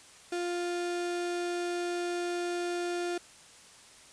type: tone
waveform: 35% pulse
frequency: 350.3 Hz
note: F4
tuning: 5 cents sharp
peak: -29 dBFS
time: 0.32-3.18 s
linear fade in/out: 5 ms
effects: white hiss -54 dBFS RMS until 4.12 s + resampled to 22050 Hz